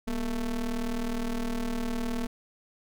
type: ring-modulated tone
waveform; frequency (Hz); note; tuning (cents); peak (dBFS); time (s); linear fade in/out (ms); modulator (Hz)
square; 110.3; A2; +5; -26; 0.07-2.27; 10; 130
effects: none